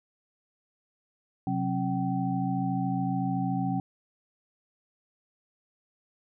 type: tone cluster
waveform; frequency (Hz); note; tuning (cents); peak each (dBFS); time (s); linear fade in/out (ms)
sine; 129.1 / 182.8 / 270.8 / 768; C3 / F#3 / C#4 / G5; -23 / -21 / -40 / -36; -32 / -30 / -31 / -33; 1.47-3.8; 2
effects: none